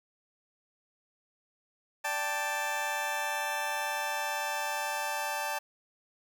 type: chord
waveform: 20% pulse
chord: D suspended fourth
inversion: none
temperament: just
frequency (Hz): 587.3 / 783.1 / 881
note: D5 / G5 / A5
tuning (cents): 0 / -2 / +2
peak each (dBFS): -33 / -32 / -28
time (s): 2.04-5.59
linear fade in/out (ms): 10
effects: 10-bit